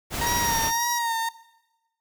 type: noise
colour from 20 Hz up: pink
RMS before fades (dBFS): -29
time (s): 0.1-0.72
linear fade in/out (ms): 50
type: tone with vibrato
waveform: 35% pulse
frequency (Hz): 932.3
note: A#5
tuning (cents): 0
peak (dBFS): -22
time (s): 0.21-1.29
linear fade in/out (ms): 5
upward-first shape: sine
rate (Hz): 1.8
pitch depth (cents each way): 47
type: tone with tremolo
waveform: sawtooth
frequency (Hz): 5680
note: F8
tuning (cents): +28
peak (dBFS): -25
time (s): 0.26-0.99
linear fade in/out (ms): 10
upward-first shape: triangle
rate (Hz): 11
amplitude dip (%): 35
effects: noise-tail reverb RT60 1.0 s tail -19 dB re dry